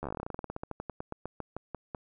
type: slowing click train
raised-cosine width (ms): 1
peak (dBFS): -22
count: 29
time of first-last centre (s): 0.03-1.948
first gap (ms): 12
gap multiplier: 1.11
effects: none